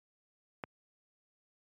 click, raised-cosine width 0.5 ms, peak -22 dBFS, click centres 0.638 s, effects high-pass 100 Hz 12 dB/octave + MP3 96 kbps

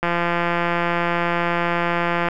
click train, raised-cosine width 0.5 ms, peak -6 dBFS, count 389, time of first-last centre 0.03-2.286 s, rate 172 Hz, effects none

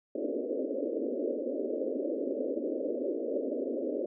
white band-pass noise, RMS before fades -33 dBFS, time 0.15-4.06 s, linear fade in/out 5 ms, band 240 to 590 Hz, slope 96 dB/octave, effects none

